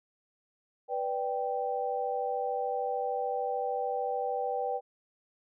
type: chord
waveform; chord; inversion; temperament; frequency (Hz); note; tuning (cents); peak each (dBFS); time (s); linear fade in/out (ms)
sine; G major; first; equal; 493.9 / 587.3 / 784; B4 / D5 / G5; 0 / 0 / 0; -33 / -37 / -32; 0.88-4.81; 50
effects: none